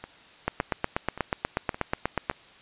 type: two click trains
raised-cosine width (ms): 0.5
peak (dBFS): -9 / -22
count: 16 / 5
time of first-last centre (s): 0.48-2.298 / 0.04-2.313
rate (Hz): 8.25 / 1.76
effects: white hiss -52 dBFS RMS until 2.61 s + resampled to 8000 Hz